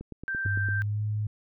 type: click train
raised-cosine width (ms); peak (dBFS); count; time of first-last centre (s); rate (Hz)
3; -26; 7; 0.01-0.687; 8.86
type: tone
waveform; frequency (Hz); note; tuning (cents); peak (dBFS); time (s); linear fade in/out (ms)
sine; 1568; G6; 0; -28; 0.28-0.82; 0
type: tone with pitch glide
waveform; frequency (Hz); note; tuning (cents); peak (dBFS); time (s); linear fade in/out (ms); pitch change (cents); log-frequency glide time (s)
sine; 100 to 105.95; G2 to G#2; +35 to +35; -26; 0.45-1.27; 5; +100; 0.61-1.02
effects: none